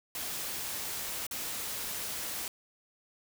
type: noise with dropouts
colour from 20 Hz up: white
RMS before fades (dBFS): -37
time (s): 0.15-2.48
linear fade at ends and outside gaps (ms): 1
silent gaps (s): 1.267-1.311
effects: none